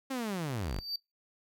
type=linear sweep; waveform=sawtooth; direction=down; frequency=273.5 to 35 Hz; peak=-29 dBFS; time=0.1-0.8 s; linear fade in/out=10 ms
type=tone with exponential growth; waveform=triangle; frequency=4628 Hz; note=D8; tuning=26 cents flat; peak=-29 dBFS; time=0.57-0.96 s; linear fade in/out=5 ms; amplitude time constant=83 ms
effects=noise-tail reverb RT60 0.2 s tail -22 dB re dry